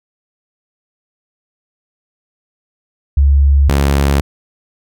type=tone pair in turn; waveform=sine / sawtooth; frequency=70 / 70 Hz; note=C#2 / C#2; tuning=+18 / +18 cents; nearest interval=unison; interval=0 cents; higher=neither; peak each=-6 dBFS; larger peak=neither; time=3.17-3.69 / 3.69-4.21 s; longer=neither; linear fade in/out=5 ms; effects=none